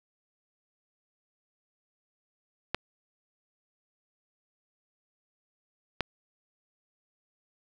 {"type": "clicks", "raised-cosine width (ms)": 0.3, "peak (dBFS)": -11, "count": 2, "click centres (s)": [2.746, 6.007], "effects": ["8-bit"]}